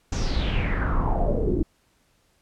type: noise with low-pass filter sweep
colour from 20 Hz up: brown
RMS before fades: -23 dBFS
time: 0.12-1.63 s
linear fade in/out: 5 ms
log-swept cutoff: 6700 to 300 Hz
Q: 5.5
effects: pink hiss -65 dBFS RMS until 2.41 s + low-pass 12000 Hz 12 dB/octave